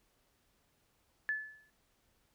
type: tone with exponential decay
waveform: sine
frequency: 1731 Hz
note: A6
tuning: 29 cents flat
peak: -29 dBFS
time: 1.29-1.7 s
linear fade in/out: 0 ms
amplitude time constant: 88 ms
effects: pink hiss -74 dBFS RMS until 2.34 s

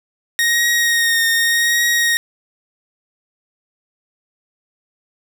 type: tone with vibrato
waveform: sawtooth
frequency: 1864.7 Hz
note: A#6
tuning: in tune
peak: -10 dBFS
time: 0.39-2.17 s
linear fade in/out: 0 ms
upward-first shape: triangle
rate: 0.85 Hz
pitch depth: 27 cents each way
effects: none

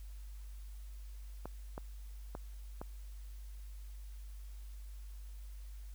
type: clicks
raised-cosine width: 1 ms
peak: -28 dBFS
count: 4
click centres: 1.456 / 1.779 / 2.351 / 2.815 s
effects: added 50 Hz sine -45 dBFS peak until 5.94 s + white hiss -65 dBFS RMS until 5.94 s

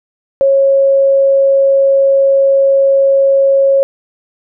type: tone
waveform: sine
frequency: 547 Hz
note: C#5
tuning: 23 cents flat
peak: -6 dBFS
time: 0.41-3.83 s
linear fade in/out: 0 ms
effects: none

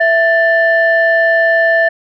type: tone pair together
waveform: sine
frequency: 662.3 / 1768 Hz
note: E5 / A6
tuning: +8 / +8 cents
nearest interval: octave + perfect fourth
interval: 1700 cents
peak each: -10 dBFS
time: 0-1.89 s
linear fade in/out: 10 ms
effects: tanh soft clip ceiling -2 dBFS

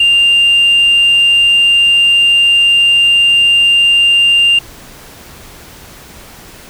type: tone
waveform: sine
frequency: 2794 Hz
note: F7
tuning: in tune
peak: -4 dBFS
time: 0-4.59 s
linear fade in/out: 5 ms
effects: tanh soft clip ceiling -3 dBFS + pink hiss -35 dBFS RMS until 6.69 s

